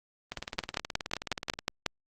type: two click trains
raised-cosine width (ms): 0.2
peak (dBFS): -10 / -17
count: 8 / 25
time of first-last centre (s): 0.59-1.863 / 0.32-1.59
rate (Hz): 5.5 / 18.9
effects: Opus 24 kbps